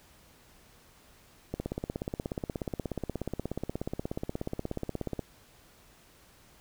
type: click train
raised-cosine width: 2 ms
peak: -19 dBFS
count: 62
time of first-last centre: 1.54-5.193 s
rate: 16.7 Hz
effects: pink hiss -59 dBFS RMS until 6.6 s